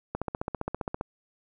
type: click train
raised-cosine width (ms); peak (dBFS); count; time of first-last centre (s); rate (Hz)
1; -16; 14; 0.15-1.011; 15.1
effects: none